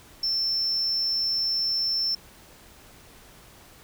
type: tone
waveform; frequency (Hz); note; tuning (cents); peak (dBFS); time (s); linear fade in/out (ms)
sine; 5360; E8; +28; -21; 0.23-2.15; 5
effects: tanh soft clip ceiling -21 dBFS + pink hiss -51 dBFS RMS until 3.83 s